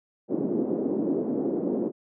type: band-pass noise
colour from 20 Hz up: white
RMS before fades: -27 dBFS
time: 0.28-1.92 s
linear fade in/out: 50 ms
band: 220 to 390 Hz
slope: 24 dB/octave
effects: none